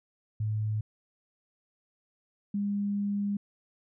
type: tone pair in turn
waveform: sine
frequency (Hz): 107.5 / 202.6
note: A2 / G#3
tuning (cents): -40 / -43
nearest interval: major seventh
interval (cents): 1097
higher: second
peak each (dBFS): -27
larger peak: neither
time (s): 0.4-0.81 / 2.54-3.37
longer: second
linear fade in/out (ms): 5
effects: none